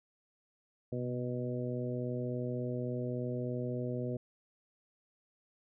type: harmonic tone with a mistuned harmonic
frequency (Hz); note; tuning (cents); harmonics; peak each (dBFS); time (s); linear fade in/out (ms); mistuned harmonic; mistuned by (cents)
123.47; B2; 0; 1 / 2 / 3 / 4 / 5; -37 / -39 / -41 / -41 / -44; 0.92-4.17; 5; 1; +37
effects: none